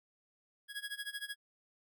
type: tone with tremolo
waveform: 25% pulse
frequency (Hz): 1661.2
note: G#6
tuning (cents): 0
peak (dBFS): -33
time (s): 0.68-1.36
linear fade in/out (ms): 50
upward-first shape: sine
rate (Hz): 13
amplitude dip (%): 90
effects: none